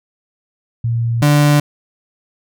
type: tone pair in turn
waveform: sine / 35% pulse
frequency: 116.54 / 146.83 Hz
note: A#2 / D3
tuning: 0 / 0 cents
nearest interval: major third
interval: 400 cents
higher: second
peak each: -14 / -7 dBFS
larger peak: second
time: 0.84-1.22 / 1.22-1.6 s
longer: neither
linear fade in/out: 5 ms
effects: none